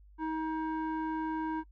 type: tone with low-pass filter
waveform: square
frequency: 316.6 Hz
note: D#4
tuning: 30 cents sharp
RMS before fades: -34 dBFS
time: 0.18-1.64 s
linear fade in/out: 50 ms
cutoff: 1200 Hz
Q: 4.6
effects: noise-tail reverb RT60 0.1 s tail -25 dB re dry + added 50 Hz sine -54 dBFS peak until 1.71 s